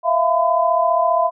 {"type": "tone cluster", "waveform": "sine", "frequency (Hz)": [657, 692, 1011], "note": ["E5", "F5", "B5"], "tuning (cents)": [-6, -16, 40], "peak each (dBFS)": -18, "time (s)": [0.03, 1.31], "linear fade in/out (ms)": 50, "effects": []}